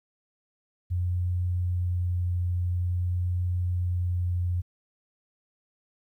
sine tone with vibrato, 89 Hz, F2, 33 cents sharp, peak -24 dBFS, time 0.9-4.62 s, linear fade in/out 20 ms, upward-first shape triangle, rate 0.49 Hz, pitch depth 8 cents each way, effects 11-bit

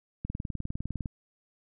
click train, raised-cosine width 5 ms, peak -21 dBFS, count 17, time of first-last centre 0.25-1.058 s, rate 19.8 Hz, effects none

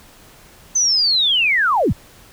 sine linear sweep, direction down, 6210 to 30.82 Hz, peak -13 dBFS, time 0.75-1.93 s, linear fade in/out 10 ms, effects pink hiss -46 dBFS RMS until 2.32 s

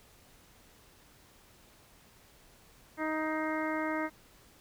harmonic tone with a mistuned harmonic, 312.8 Hz, D#4, 9 cents sharp, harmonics 1 / 2 / 3 / 4 / 5 / 6 / 7, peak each -34 / -37 / -39 / -40 / -41 / -42 / -42 dBFS, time 2.97-4.1 s, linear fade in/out 50 ms, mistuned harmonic 7, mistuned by -52 cents, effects pink hiss -60 dBFS RMS until 4.6 s

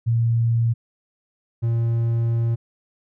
sine / triangle tone pair in turn, 116 / 116 Hz, A#2 / A#2, -8 / -8 cents, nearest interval unison, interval 0 cents, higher neither, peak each -16 dBFS, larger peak neither, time 0.06-0.74 / 1.62-2.56 s, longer second, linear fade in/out 20 ms, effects none

